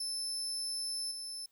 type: tone with level steps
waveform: 30% pulse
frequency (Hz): 5270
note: E8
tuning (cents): -1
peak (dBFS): -31 / -36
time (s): 0-1.46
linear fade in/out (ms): 5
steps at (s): 1.11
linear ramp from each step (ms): 5
effects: white hiss -74 dBFS RMS until 1.51 s